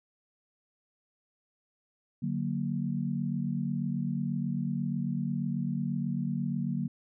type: chord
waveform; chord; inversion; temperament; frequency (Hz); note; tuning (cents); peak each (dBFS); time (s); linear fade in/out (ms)
sine; D augmented; none; equal; 146.83 / 185 / 233.1; D3 / F#3 / A#3; 0 / 0 / 0; -33; 2.22-6.88; 10
effects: none